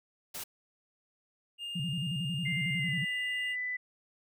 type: noise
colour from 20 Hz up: white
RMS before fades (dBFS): -40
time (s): 0.34-0.44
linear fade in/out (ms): 10
type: tone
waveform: triangle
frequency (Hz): 2820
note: F7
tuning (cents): +16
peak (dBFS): -35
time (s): 1.58-3.56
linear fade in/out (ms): 50
type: tone with vibrato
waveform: sine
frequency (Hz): 155.56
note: D#3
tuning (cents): 0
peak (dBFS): -32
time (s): 1.75-3.05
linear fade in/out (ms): 10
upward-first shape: square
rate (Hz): 11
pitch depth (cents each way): 210
type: tone with pitch glide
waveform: sine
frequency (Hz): 2093 to 1993.9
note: C7 to B6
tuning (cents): 0 to +16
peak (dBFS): -32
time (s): 2.45-3.77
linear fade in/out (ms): 10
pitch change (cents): -84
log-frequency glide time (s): 2.75-2.96
effects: none